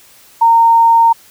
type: tone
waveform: sine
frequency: 920 Hz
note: A#5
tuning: 23 cents flat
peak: -5 dBFS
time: 0.41-1.13 s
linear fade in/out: 10 ms
effects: white hiss -44 dBFS RMS until 1.3 s